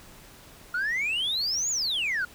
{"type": "exponential two-way sweep", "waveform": "sine", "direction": "up then down", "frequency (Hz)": [1397, 7040, 1397], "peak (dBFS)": -23, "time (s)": [0.74, 2.25], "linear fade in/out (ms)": 5, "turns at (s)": 1.7, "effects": ["tanh soft clip ceiling -23 dBFS", "pink hiss -50 dBFS RMS until 2.34 s"]}